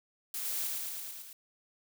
blue noise with echo, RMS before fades -37 dBFS, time 0.34-0.67 s, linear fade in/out 2 ms, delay 110 ms, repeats 6, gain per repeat -2 dB, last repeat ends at 1.33 s, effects none

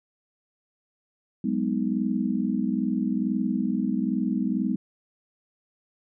sine chord, G# minor seventh, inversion third, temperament just, 186.89 / 207.7 / 249.2 / 311.5 Hz, F#3 / G#3 / B3 / D#4, +18 / 0 / +16 / +2 cents, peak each -30 / -27 / -27 / -31 dBFS, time 1.44-4.76 s, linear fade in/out 5 ms, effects none

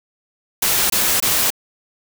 white noise bursts, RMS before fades -17 dBFS, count 3, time 0.62-1.504 s, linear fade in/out 5 ms, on 280 ms, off 22 ms, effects none

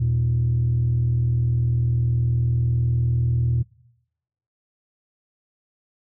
sine tone pair together, 79.9 / 119.8 Hz, D#2 / A#2, +47 / +48 cents, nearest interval perfect fifth, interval 701 cents, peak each -24 / -17 dBFS, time 0-3.63 s, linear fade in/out 10 ms, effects noise-tail reverb RT60 0.9 s tail -24 dB re dry + tanh soft clip ceiling -14 dBFS

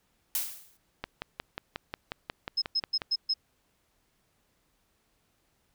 blue noise with exponential decay, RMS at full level -27 dBFS, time 0.35-0.77 s, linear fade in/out 1 ms, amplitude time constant 91 ms
click train, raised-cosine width 0.3 ms, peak -17 dBFS, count 12, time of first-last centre 1.04-3.018 s, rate 5.56 Hz
sine tone bursts, 5150 Hz, E8, 41 cents flat, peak -24 dBFS, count 5, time 2.57-3.34 s, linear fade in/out 10 ms, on 50 ms, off 130 ms
effects pink hiss -72 dBFS RMS until 5.74 s

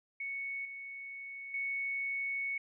sine tone with level steps, 2217 Hz, C#7, in tune, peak -36 / -42 / -33 dBFS, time 0.2-2.58 s, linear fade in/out 5 ms, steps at 0.65 / 1.54 s, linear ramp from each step 2 ms, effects none

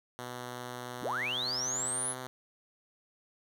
5% pulse tone with pitch glide, 123.47 to 127.68 Hz, B2 to C3, 0 to -42 cents, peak -28 dBFS, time 0.19-2.27 s, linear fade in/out 0 ms, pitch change +58 cents, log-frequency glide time 1.06-1.68 s
sine linear sweep, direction up, 47 to 10548 Hz, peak -31 dBFS, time 1.01-2.15 s, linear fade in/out 50 ms
effects none

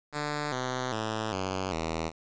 5% pulse tone with pitch steps, 148.1 / 127.45 / 109.68 / 94.38 / 81.22 Hz, D3 / C3 / A2 / F#2 / E2, +15 / -45 / -5 / +35 / -25 cents, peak -19 dBFS, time 0.12-2.12 s, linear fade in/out 50 ms, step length 400 ms, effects resampled to 16000 Hz + 8-bit

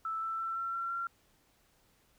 sine tone with pitch steps, 1318 / 1328.7 / 1339.5 / 1350.4 / 1361.3 / 1372.4 Hz, E6 / E6 / E6 / E6 / F6 / F6, -1 / +13 / +27 / +41 / -45 / -31 cents, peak -33 dBFS, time 0.05-1.07 s, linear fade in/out 2 ms, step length 170 ms, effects pink hiss -69 dBFS RMS until 2.18 s

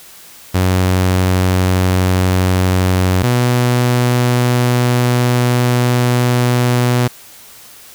sawtooth tone pair in turn, 92.4 / 122.88 Hz, F#2 / B2, -2 / -8 cents, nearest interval perfect fourth, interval 494 cents, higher second, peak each -7 dBFS, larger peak neither, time 0.54-3.23 / 3.23-7.08 s, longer second, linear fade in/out 10 ms, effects white hiss -39 dBFS RMS until 7.94 s

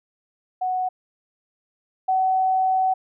sine tone pair in turn, 740 / 754.2 Hz, F#5 / F#5, 0 / +33 cents, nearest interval unison, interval 33 cents, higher second, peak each -21 / -17 dBFS, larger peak second, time 0.61-0.89 / 2.08-2.94 s, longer second, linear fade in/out 10 ms, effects none

